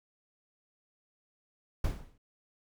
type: noise with exponential decay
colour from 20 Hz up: brown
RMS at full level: -27 dBFS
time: 1.84-2.18 s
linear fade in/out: 5 ms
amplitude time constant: 72 ms
effects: none